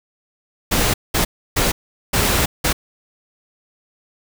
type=noise bursts at uneven times; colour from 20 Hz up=pink; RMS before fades=-17 dBFS; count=5; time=0.71-0.94 / 1.14-1.25 / 1.56-1.72 / 2.13-2.46 / 2.64-2.73 s; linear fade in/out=10 ms; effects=none